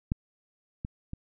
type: clicks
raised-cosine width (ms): 5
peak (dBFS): -14 / -21 / -24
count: 3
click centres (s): 0.119 / 0.849 / 1.134
effects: none